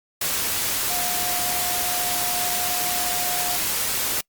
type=tone in noise; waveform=sine; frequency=716 Hz; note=F5; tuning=43 cents sharp; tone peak=-30 dBFS; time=0.9-3.57 s; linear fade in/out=5 ms; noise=white; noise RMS=-24 dBFS; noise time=0.21-4.21 s; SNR=-9 dB; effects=noise-tail reverb RT60 0.1 s tail -25 dB re dry + Opus 48 kbps